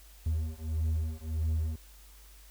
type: beating tone pair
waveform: triangle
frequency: 78.5 / 80.1 Hz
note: D#2 / E2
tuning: +16 / -49 cents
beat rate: 1.6 Hz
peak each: -30 dBFS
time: 0.26-1.76 s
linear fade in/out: 5 ms
effects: added 50 Hz sine -52 dBFS peak until 2.5 s + white hiss -58 dBFS RMS until 2.5 s